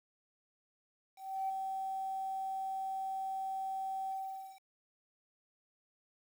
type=tone with ADSR envelope; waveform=sine; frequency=770 Hz; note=G5; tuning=31 cents flat; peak=-31 dBFS; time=1.16-4.61 s; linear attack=330 ms; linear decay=13 ms; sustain=-4 dB; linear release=500 ms; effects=tanh soft clip ceiling -27 dBFS + 10-bit